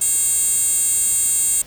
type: tone with high-pass filter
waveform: 10% pulse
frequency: 546 Hz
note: C#5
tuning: 26 cents flat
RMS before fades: -18 dBFS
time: 0.01-1.62 s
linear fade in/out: 5 ms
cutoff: 8300 Hz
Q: 4.2
effects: pink hiss -43 dBFS RMS until 1.66 s